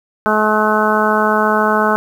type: harmonic tone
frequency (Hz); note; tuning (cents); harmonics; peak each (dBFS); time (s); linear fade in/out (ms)
214.1; A3; -47; 1 / 2 / 3 / 4 / 5 / 6 / 7; -19 / -19 / -19 / -19 / -19 / -19 / -19; 0.26-1.96; 0
effects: 7-bit